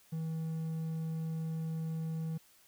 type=tone; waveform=triangle; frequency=161 Hz; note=E3; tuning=41 cents flat; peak=-32 dBFS; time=0.12-2.38 s; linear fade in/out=10 ms; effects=white hiss -64 dBFS RMS until 2.67 s